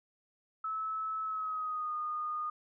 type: tone with pitch glide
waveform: sine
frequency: 1300 to 1227 Hz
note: E6 to D#6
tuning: -24 to -25 cents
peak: -33 dBFS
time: 0.64-2.5 s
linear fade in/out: 5 ms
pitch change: -101 cents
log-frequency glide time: 1.23-1.94 s
effects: none